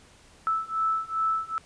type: beating tone pair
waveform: sine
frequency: 1312 / 1314.5 Hz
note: E6 / E6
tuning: -9 / -5 cents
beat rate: 2.5 Hz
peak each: -28 / -27 dBFS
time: 0.47-1.58 s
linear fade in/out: 0 ms
effects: pink hiss -55 dBFS RMS until 1.65 s + resampled to 22050 Hz